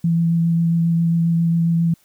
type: tone with vibrato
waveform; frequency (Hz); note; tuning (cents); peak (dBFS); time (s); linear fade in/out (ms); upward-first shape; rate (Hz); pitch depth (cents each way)
sine; 167.3; E3; +26; -14; 0.04-1.94; 5; sine; 7.4; 12
effects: white hiss -58 dBFS RMS until 2.04 s